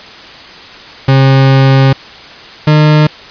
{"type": "tone pair in turn", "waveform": "40% pulse", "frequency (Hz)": [134.6, 152.05], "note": ["C3", "D#3"], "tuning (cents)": [49, -40], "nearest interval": "major second", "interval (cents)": 211, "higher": "second", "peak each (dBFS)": -3, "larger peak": "neither", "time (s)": [[1.08, 1.93], [2.67, 3.07]], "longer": "first", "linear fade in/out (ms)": 5, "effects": ["white hiss -31 dBFS RMS until 3.3 s", "resampled to 11025 Hz"]}